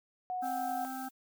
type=tone; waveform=sine; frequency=734 Hz; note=F#5; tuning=14 cents flat; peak=-33 dBFS; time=0.3-0.85 s; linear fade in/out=0 ms
type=noise; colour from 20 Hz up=blue; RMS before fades=-49 dBFS; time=0.41-1.11 s; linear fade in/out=50 ms
type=harmonic tone; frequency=261.6 Hz; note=C4; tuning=in tune; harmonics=1 / 3 / 5 / 6; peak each=-41 / -40 / -48 / -50 dBFS; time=0.42-1.09 s; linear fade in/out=10 ms
effects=none